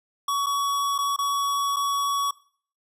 square tone with dropouts, 1126 Hz, C#6, 27 cents sharp, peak -23 dBFS, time 0.28-2.31 s, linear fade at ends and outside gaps 5 ms, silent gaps 0.462-0.466 / 0.981-0.986 / 1.163-1.187 / 1.762-1.766 s, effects noise-tail reverb RT60 0.5 s tail -19 dB re dry + resampled to 32000 Hz

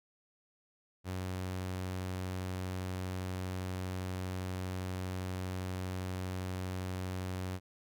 sawtooth tone, 92.5 Hz, F#2, in tune, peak -32 dBFS, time 1.04-7.6 s, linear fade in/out 50 ms, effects none

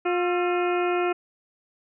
harmonic tone with a mistuned harmonic, 355.1 Hz, F4, 29 cents sharp, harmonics 1 / 2 / 3 / 4 / 5 / 6 / 7 / 8, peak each -23 / -28 / -36 / -31 / -40 / -39 / -34 / -43 dBFS, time 0.05-1.13 s, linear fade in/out 10 ms, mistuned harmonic 4, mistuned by -71 cents, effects none

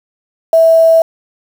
sine tone with quantisation, 654 Hz, E5, 14 cents flat, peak -4 dBFS, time 0.53-1.02 s, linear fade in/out 2 ms, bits 5, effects none

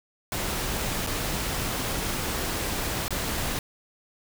pink noise with dropouts, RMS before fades -29 dBFS, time 0.32-3.59 s, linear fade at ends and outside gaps 1 ms, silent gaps 1.065-1.071 / 3.081-3.106 s, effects none

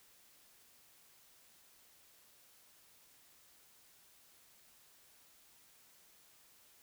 silence, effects white hiss -65 dBFS RMS until 6.82 s

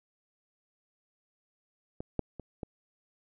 clicks, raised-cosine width 2 ms, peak -24 / -15 / -27 / -23 dBFS, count 4, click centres 2.005 / 2.193 / 2.397 / 2.632 s, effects none

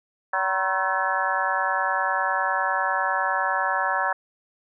harmonic tone with a mistuned harmonic, 190 Hz, F#3, 46 cents sharp, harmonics 3 / 4 / 5 / 6 / 7 / 8 / 9, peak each -32 / -28 / -28 / -29 / -30 / -31 / -27 dBFS, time 0.33-4.13 s, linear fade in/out 5 ms, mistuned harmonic 6, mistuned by -94 cents, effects none

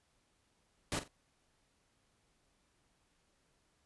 pink noise with echo, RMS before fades -36 dBFS, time 0.92-0.99 s, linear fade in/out 0 ms, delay 44 ms, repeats 2, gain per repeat -12 dB, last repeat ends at 1.078 s, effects pink hiss -75 dBFS RMS until 3.85 s + resampled to 24000 Hz

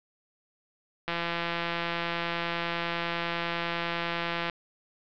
click train, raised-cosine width 0.3 ms, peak -14 dBFS, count 582, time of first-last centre 1.08-4.498 s, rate 170 Hz, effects low-pass 4000 Hz 12 dB/octave

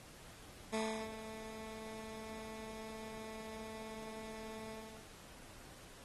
15% pulse tone with ADSR envelope, 220 Hz, A3, in tune, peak -28 dBFS, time 0.72-5.09 s, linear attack 22 ms, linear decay 340 ms, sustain -13 dB, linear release 370 ms, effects pink hiss -57 dBFS RMS until 6.04 s + AAC 32 kbps

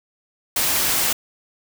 white noise, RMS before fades -20 dBFS, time 0.56-1.13 s, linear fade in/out 5 ms, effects none

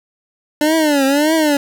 25% pulse tone with vibrato, 294.7 Hz, D4, 6 cents sharp, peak -8 dBFS, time 0.61-1.57 s, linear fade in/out 2 ms, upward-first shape triangle, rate 1.7 Hz, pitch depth 180 cents each way, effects none

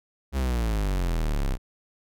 45% pulse exponential sweep, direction down, 69.1 to 31.52 Hz, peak -23 dBFS, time 0.32-1.58 s, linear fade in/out 50 ms, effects none

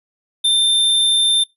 square tone, 3582 Hz, A7, 30 cents sharp, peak -13 dBFS, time 0.44-1.44 s, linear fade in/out 10 ms, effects noise-tail reverb RT60 0.2 s tail -23 dB re dry + resampled to 32000 Hz

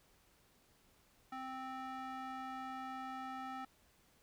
square tone with band-pass filter, 261.6 Hz, C4, in tune, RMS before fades -45 dBFS, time 1.32-3.65 s, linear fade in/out 5 ms, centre 1100 Hz, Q 1.7, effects pink hiss -70 dBFS RMS until 4.22 s

